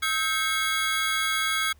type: tone cluster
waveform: square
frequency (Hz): 1293 / 1574 / 2180 / 3331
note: E6 / G6 / C#7 / G#7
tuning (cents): -34 / +7 / -29 / +4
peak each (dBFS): -30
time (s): 0.02-1.73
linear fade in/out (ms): 10
effects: added 73 Hz sine -53 dBFS peak until 1.79 s + pink hiss -63 dBFS RMS until 1.79 s